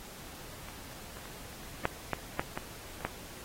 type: clicks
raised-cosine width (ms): 0.5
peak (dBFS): -29 / -30 / -30 / -12 / -16 / -14 / -19 / -30 / -16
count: 9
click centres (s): 0.686 / 1.17 / 1.256 / 1.854 / 2.133 / 2.395 / 2.575 / 3.007 / 3.05
effects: pink hiss -48 dBFS RMS until 3.44 s + AAC 48 kbps